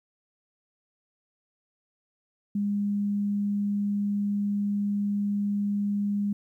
sine tone, 203.5 Hz, G#3, 35 cents flat, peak -24 dBFS, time 2.55-6.33 s, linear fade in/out 5 ms, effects 11-bit

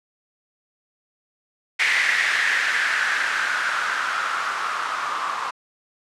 violet noise with low-pass filter sweep, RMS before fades -23 dBFS, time 1.79-5.51 s, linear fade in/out 10 ms, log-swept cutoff 2000 to 1100 Hz, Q 4.7, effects low-pass 9000 Hz 12 dB/octave

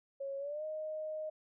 sine tone with pitch glide, 550 to 620.9 Hz, C#5 to D#5, -14 to -4 cents, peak -37 dBFS, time 0.2-1.3 s, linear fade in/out 10 ms, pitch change +210 cents, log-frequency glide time 0.38-0.64 s, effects none

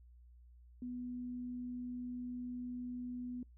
sine tone, 246.9 Hz, B3, in tune, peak -40 dBFS, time 0.82-3.43 s, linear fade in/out 2 ms, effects noise-tail reverb RT60 0.2 s tail -26 dB re dry + added 60 Hz sine -57 dBFS peak until 3.57 s

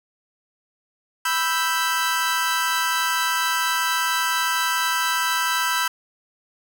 sawtooth chord, E minor, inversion second, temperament equal, 987.8 / 1318.5 / 1568 Hz, B5 / E6 / G6, 0 / 0 / 0 cents, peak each -21 dBFS, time 1.25-5.88 s, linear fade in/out 5 ms, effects none

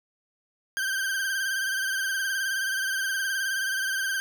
40% pulse tone with vibrato, 1568 Hz, G6, in tune, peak -25 dBFS, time 0.77-4.2 s, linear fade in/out 0 ms, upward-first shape triangle, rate 19 Hz, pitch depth 62 cents each way, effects none

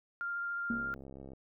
sine tone with vibrato, 1396.9 Hz, F6, in tune, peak -34 dBFS, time 0.21-0.94 s, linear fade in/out 0 ms, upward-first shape triangle, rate 14 Hz, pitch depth 10 cents each way
sine tone with exponential decay, 233.1 Hz, A#3, in tune, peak -30 dBFS, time 0.7-1.04 s, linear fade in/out 2 ms, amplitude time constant 72 ms
click train, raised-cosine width 2 ms, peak -35 dBFS, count 43, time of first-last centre 0.71-1.334 s, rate 67.3 Hz
effects none

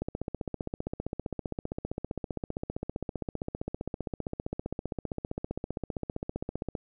click train, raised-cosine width 2 ms, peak -19 dBFS, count 104, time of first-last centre 0.02-6.752 s, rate 15.3 Hz, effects none

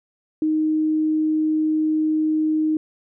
sine tone, 311.1 Hz, D#4, in tune, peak -17 dBFS, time 0.42-2.77 s, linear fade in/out 2 ms, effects none

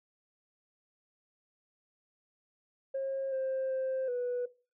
sine tone with pitch steps, 539 / 528 / 525 / 491.3 Hz, C#5 / C5 / C5 / B4, -49 / +16 / +6 / -9 cents, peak -29 dBFS, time 2.94-4.46 s, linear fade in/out 10 ms, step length 380 ms, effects noise-tail reverb RT60 0.3 s tail -17 dB re dry + tanh soft clip ceiling -28 dBFS

